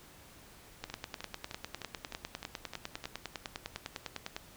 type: two click trains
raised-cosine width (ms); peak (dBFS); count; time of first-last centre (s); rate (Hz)
0.2; -24 / -20; 8 / 36; 0.9-3.041 / 0.84-4.365; 3.27 / 9.93
effects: pink hiss -56 dBFS RMS until 4.56 s